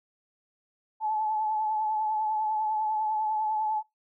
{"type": "tone with vibrato", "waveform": "sine", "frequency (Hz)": 863, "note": "A5", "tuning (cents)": -34, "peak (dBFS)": -25, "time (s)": [1, 3.83], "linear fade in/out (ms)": 50, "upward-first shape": "triangle", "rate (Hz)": 10, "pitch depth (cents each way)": 39, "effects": ["noise-tail reverb RT60 0.2 s tail -26 dB re dry"]}